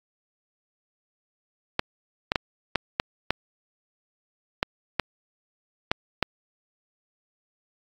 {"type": "clicks", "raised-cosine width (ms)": 0.3, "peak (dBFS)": -5, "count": 10, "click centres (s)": [1.794, 2.319, 2.358, 2.757, 2.999, 3.306, 4.629, 4.997, 5.915, 6.227], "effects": ["AAC 64 kbps"]}